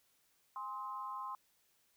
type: tone with amplitude modulation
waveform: sine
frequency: 1047 Hz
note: C6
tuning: 1 cent sharp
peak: -36 dBFS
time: 0.56-1.35 s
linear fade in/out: 2 ms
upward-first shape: sine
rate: 225 Hz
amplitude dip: 90%
effects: white hiss -74 dBFS RMS until 1.96 s